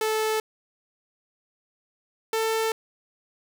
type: tone pair in turn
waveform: sawtooth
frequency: 436.2 / 445.1 Hz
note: A4 / A4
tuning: -15 / +20 cents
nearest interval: unison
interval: 35 cents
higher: second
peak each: -19 dBFS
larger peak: neither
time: 0.01-0.4 / 2.33-2.72 s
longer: neither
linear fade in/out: 2 ms
effects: none